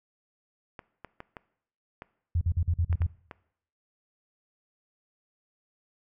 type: clicks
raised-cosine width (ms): 0.5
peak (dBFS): -25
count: 8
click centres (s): 0.792 / 1.047 / 1.204 / 1.368 / 2.021 / 2.928 / 3.019 / 3.312
type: tone bursts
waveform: sine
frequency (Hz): 85.2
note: F2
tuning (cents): -42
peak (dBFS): -22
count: 7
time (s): 2.35-3.066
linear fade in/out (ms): 5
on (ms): 62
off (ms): 47
effects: noise-tail reverb RT60 0.7 s tail -20 dB re dry